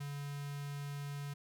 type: tone with notch filter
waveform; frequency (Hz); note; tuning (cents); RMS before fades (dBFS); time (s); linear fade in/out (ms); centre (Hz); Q
square; 142.8; D3; -48; -42; 0-1.34; 10; 520; 0.9
effects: none